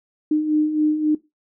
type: beating tone pair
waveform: sine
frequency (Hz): 302.1 / 305.8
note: D4 / D#4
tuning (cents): +49 / -30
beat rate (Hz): 3.7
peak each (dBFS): -24 / -17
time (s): 0.31-1.15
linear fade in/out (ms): 5
effects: noise-tail reverb RT60 0.2 s tail -18 dB re dry